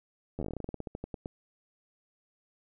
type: slowing click train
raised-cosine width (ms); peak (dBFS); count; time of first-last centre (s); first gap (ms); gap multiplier
2; -23; 20; 0.39-1.259; 11; 1.14
effects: none